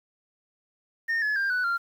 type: tone with pitch steps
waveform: sine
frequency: 1830 / 1707.5 / 1593.1 / 1486.4 / 1386.9 Hz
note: A#6 / G#6 / G6 / F#6 / F6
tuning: -32 / +48 / +28 / +7 / -12 cents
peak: -21 dBFS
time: 1.08-1.78 s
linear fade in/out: 20 ms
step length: 140 ms
effects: tanh soft clip ceiling -22 dBFS + 9-bit